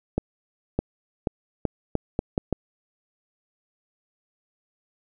accelerating click train, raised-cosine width 2 ms, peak -9 dBFS, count 8, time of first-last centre 0.18-2.527 s, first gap 610 ms, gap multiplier 0.79, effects none

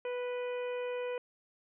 harmonic tone with a mistuned harmonic, 493 Hz, B4, 3 cents flat, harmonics 1 / 2 / 3 / 4 / 5 / 6, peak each -34 / -46 / -50 / -52 / -48 / -55 dBFS, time 0.05-1.18 s, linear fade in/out 2 ms, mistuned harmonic 6, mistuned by +25 cents, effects none

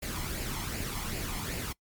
pink noise with flanger, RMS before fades -35 dBFS, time 0.02-1.73 s, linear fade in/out 10 ms, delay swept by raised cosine 0.41 to 0.96 ms, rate 2.6 Hz, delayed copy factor +0.55, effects noise-tail reverb RT60 0.1 s tail -23 dB re dry + MP3 96 kbps

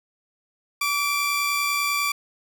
sawtooth tone pair together, 1148 / 2366 Hz, D6 / D7, -40 / +12 cents, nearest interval octave + minor second, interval 1252 cents, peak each -21 dBFS, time 0.81-2.12 s, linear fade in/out 5 ms, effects none

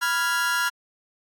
40% pulse chord, F diminished, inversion second, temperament equal, 987.8 / 1396.9 / 1661.2 Hz, Cb6 / F6 / Ab6, 0 / 0 / 0 cents, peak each -28 / -23 / -26 dBFS, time 0.01-0.7 s, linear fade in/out 20 ms, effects AAC 64 kbps

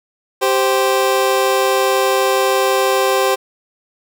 25% pulse tone pair together, 390.7 / 522.8 Hz, G4 / C5, -6 / -1 cents, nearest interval perfect fourth, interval 505 cents, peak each -12 dBFS, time 0.41-3.36 s, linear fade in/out 20 ms, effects none

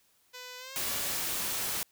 5% pulse tone with pitch glide, 500 to 571 Hz, B4 to D5, +21 to -49 cents, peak -31 dBFS, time 0.33-1.21 s, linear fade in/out 20 ms, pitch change +230 cents, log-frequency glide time 0.58-0.88 s
white noise, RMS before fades -33 dBFS, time 0.76-1.83 s, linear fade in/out 0 ms
effects white hiss -68 dBFS RMS until 1.91 s

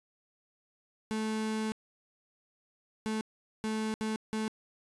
35% pulse tone bursts at uneven times, 218.1 Hz, A3, 15 cents flat, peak -29 dBFS, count 5, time 1.11-1.72 / 3.06-3.21 / 3.64-3.94 / 4.01-4.16 / 4.33-4.48 s, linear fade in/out 0 ms, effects resampled to 24000 Hz

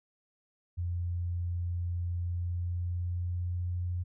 sine tone with pitch glide, 87.31 to 88.73 Hz, F2 to F2, 0 to +28 cents, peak -30 dBFS, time 0.77-4.04 s, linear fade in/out 20 ms, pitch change +28 cents, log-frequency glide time 2.16-3.78 s, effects none

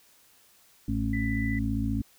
harmonic tone, 55 Hz, A1, in tune, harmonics 1 / 2 / 4 / 5, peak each -31 / -31 / -31 / -31 dBFS, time 0.88-2.02 s, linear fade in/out 5 ms
sine tone, 1989 Hz, B6, 12 cents sharp, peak -34 dBFS, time 1.13-1.59 s, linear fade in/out 5 ms
effects white hiss -60 dBFS RMS until 2.18 s

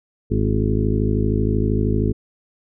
harmonic tone with a mistuned harmonic, 52.9 Hz, G#1, 33 cents sharp, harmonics 1 / 2 / 3 / 4 / 5 / 6 / 7 / 8, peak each -22 / -21 / -28 / -24 / -26 / -30 / -27 / -27 dBFS, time 0.3-2.13 s, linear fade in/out 20 ms, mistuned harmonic 6, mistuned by +46 cents, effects none

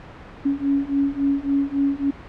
sine beating tone pair, 277.2 / 280.8 Hz, C#4 / C#4, 0 / +22 cents, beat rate 3.6 Hz, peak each -22 / -21 dBFS, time 0.45-2.11 s, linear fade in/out 10 ms, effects pink hiss -40 dBFS RMS until 2.28 s + low-pass 2000 Hz 12 dB/octave

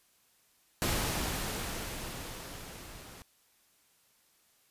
pink noise with level ramp, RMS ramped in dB -30 to -50 dBFS, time 0.82-3.22 s, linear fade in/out 0 ms, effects white hiss -68 dBFS RMS until 4.7 s + resampled to 32000 Hz

